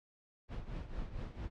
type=noise with tremolo; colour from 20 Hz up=brown; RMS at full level=-39 dBFS; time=0.48-1.5 s; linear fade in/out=50 ms; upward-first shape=triangle; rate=4.4 Hz; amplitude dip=75%; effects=low-pass 4000 Hz 12 dB/octave